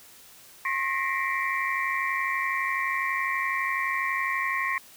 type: tone cluster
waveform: sine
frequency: 1076 / 1857 / 1949 / 2098 / 2325 Hz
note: C6 / A#6 / B6 / C7 / D7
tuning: +48 / -7 / -23 / +4 / -18 cents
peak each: -29 / -31 / -32 / -33 / -34 dBFS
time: 0.65-4.78 s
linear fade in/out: 2 ms
effects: white hiss -51 dBFS RMS until 4.96 s